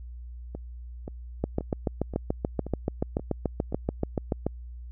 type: two click trains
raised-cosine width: 2 ms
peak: -22 / -12 dBFS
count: 7 / 22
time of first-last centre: 0.55-3.725 / 1.44-4.466 s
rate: 1.89 / 6.94 Hz
effects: added 60 Hz sine -38 dBFS peak until 4.91 s